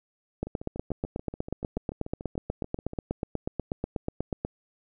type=two click trains; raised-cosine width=2 ms; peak=-15 / -24 dBFS; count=34 / 18; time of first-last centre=0.43-4.449 / 0.47-2.934 s; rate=8.21 / 6.9 Hz; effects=none